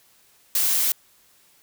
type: noise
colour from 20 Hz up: blue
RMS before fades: -21 dBFS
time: 0.55-0.92 s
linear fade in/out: 2 ms
effects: white hiss -58 dBFS RMS until 1.62 s